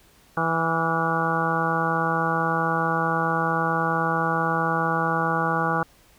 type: harmonic tone with a mistuned harmonic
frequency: 164.5 Hz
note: E3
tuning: 3 cents flat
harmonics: 1 / 2 / 3 / 4 / 5 / 6 / 7 / 8 / 9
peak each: -28 / -32 / -30 / -33 / -27 / -33 / -27 / -33 / -28 dBFS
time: 0.37-5.83 s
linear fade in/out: 2 ms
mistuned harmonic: 9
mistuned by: -45 cents
effects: pink hiss -56 dBFS RMS until 6.18 s